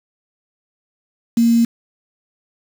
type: tone with quantisation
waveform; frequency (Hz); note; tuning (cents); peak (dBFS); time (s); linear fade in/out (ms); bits
sine; 232.4; A#3; -5; -10; 1.37-1.65; 5; 5
effects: none